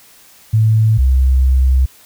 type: tone pair in turn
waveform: sine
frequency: 110 / 65.1 Hz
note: A2 / C2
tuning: 0 / -8 cents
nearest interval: major sixth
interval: 908 cents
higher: first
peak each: -8 dBFS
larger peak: neither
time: 0.53-0.98 / 0.98-1.86 s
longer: second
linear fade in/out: 10 ms
effects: white hiss -45 dBFS RMS until 2.05 s